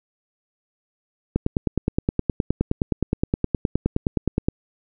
click train, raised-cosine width 3 ms, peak -6 dBFS, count 31, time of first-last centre 1.36-4.485 s, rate 9.6 Hz, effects none

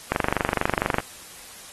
click train, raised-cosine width 0.5 ms, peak -6 dBFS, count 22, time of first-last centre 0.12-0.984 s, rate 24.3 Hz, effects white hiss -43 dBFS RMS until 1.72 s + AAC 32 kbps

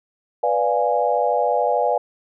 sine chord, B diminished seventh, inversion none, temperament equal, 493.9 / 587.3 / 698.5 / 830.6 Hz, B4 / D5 / F5 / Ab5, 0 / 0 / 0 / 0 cents, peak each -22 dBFS, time 0.43-1.98 s, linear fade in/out 5 ms, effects none

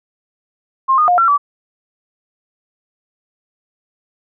sine tone with pitch steps, 1063 / 1228 / 712 / 1356 / 1151 Hz, C6 / D#6 / F5 / E6 / D6, +27 / -23 / +33 / +49 / -35 cents, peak -9 dBFS, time 0.88-1.38 s, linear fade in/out 20 ms, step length 100 ms, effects none

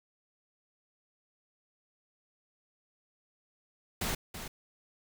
pink noise with echo, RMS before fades -33 dBFS, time 4.01-4.15 s, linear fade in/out 5 ms, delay 330 ms, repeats 1, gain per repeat -9 dB, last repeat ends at 4.48 s, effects none

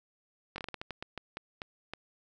slowing click train, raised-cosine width 0.3 ms, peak -22 dBFS, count 13, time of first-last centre 0.56-1.936 s, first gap 21 ms, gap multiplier 1.28, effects none

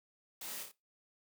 white noise with echo, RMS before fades -45 dBFS, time 0.41-0.63 s, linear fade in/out 5 ms, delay 29 ms, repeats 3, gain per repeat -4 dB, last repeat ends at 0.717 s, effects noise-tail reverb RT60 0.2 s tail -18 dB re dry + high-pass 200 Hz 12 dB/octave

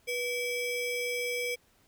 square ring-modulated tone, 1396.9 Hz, F6, in tune, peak -28 dBFS, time 0.07-1.56 s, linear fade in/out 20 ms, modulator 908 Hz, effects pink hiss -66 dBFS RMS until 1.87 s

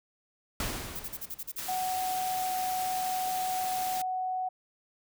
pink noise with exponential decay, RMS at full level -31 dBFS, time 0.6-1.8 s, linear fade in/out 2 ms, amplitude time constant 260 ms
violet noise bursts, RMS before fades -37 dBFS, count 8, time 0.95-1.607 s, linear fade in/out 10 ms, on 48 ms, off 39 ms
white noise, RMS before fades -38 dBFS, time 1.58-4.02 s, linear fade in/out 5 ms
sine tone, 743 Hz, F#5, 7 cents sharp, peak -29 dBFS, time 1.68-4.49 s, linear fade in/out 10 ms
effects none

